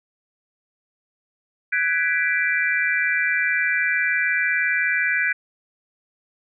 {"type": "chord", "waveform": "sine", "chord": "G# half-diminished seventh", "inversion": "third", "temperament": "equal with one note detuned", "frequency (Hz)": [1501.5, 1661.2, 1975.5, 2349], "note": ["F#6", "G#6", "B6", "D7"], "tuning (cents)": [25, 0, 0, 0], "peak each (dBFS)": -24, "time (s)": [1.72, 5.33], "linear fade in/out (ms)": 10, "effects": []}